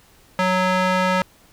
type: tone with band-pass filter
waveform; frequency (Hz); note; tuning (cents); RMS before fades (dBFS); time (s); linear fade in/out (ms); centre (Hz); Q
square; 184.8; F#3; -2; -19; 0.39-1.22; 0; 1300; 0.77
effects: pink hiss -53 dBFS RMS until 1.52 s